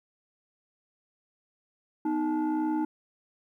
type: tone with frequency modulation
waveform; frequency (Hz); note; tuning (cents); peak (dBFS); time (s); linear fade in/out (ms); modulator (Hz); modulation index
sine; 310.8; D#4; -2; -24; 2.05-2.85; 5; 560; 0.75
effects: tanh soft clip ceiling -21 dBFS + 11-bit